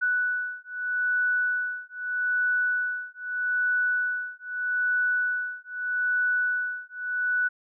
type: beating tone pair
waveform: sine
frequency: 1482 / 1482.8 Hz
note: F#6 / F#6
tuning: +2 / +3 cents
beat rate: 0.8 Hz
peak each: -27 dBFS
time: 0.01-7.49 s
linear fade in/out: 20 ms
effects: none